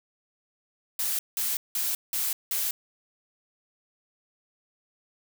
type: noise bursts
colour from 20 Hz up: blue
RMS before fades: -28 dBFS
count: 5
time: 0.99-2.71 s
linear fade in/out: 2 ms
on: 200 ms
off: 180 ms
effects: none